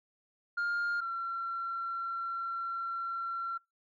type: tone pair in turn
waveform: sine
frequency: 1407 / 1361.4 Hz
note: F6 / F6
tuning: +12 / -45 cents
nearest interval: minor second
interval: 57 cents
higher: first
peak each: -27 / -32 dBFS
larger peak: first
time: 0.57-1.01 / 1.01-3.58 s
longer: second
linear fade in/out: 10 ms
effects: noise-tail reverb RT60 0.2 s tail -25 dB re dry + tanh soft clip ceiling -28 dBFS